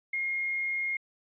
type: tone with quantisation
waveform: sine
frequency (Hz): 2140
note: C7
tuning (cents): +38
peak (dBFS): -28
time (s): 0.13-0.97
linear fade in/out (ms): 5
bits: 9
effects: resampled to 8000 Hz